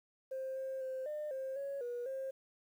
sine tone with pitch steps, 527 / 530 / 522 / 602 / 530 / 556 / 483 / 533 Hz, C5 / C5 / C5 / D5 / C5 / C#5 / B4 / C5, +12 / +22 / -4 / +43 / +22 / +5 / -39 / +32 cents, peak -36 dBFS, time 0.31-2.31 s, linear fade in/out 10 ms, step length 250 ms, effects tanh soft clip ceiling -35 dBFS + 11-bit

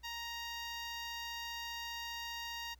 10% pulse tone with notch filter, 935 Hz, A#5, 5 cents sharp, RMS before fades -43 dBFS, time 0.03-2.75 s, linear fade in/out 20 ms, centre 10000 Hz, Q 0.97, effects added 60 Hz sine -59 dBFS peak until 2.79 s + pink hiss -73 dBFS RMS until 2.79 s

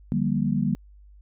sine chord, G minor seventh, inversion second, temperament just, 147 / 176.4 / 196 / 235.2 Hz, D3 / F3 / G3 / Bb3, +2 / +18 / 0 / +16 cents, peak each -27 / -30 / -25 / -26 dBFS, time 0.12-0.75 s, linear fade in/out 0 ms, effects added 50 Hz sine -47 dBFS peak until 1.21 s

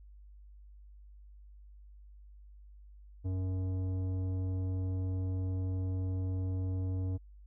sine tone with tanh clipping, 93.2 Hz, F#2, 13 cents sharp, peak -33 dBFS, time 3.24-7.18 s, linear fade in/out 20 ms, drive 12 dB, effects added 50 Hz sine -51 dBFS peak until 7.46 s

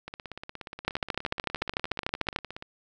two click trains, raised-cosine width 0.3 ms, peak -22 / -10 dBFS, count 44 / 21, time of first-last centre 0.08-2.624 / 0.88-2.361 s, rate 16.9 / 13.5 Hz, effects none

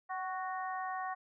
harmonic tone with a mistuned harmonic, 370 Hz, F#4, in tune, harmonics 2 / 3 / 4 / 5, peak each -38 / -40 / -48 / -45 dBFS, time 0.09-1.15 s, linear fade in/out 20 ms, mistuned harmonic 2, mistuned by +26 cents, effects none

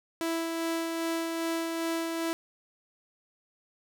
sawtooth tone with tremolo, 330 Hz, E4, 2 cents sharp, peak -24 dBFS, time 0.21-2.33 s, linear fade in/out 0 ms, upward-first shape sine, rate 2.5 Hz, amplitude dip 30%, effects none

